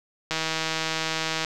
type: click train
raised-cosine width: 0.2 ms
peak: -9 dBFS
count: 183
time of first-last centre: 0.31-1.448 s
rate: 160 Hz
effects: none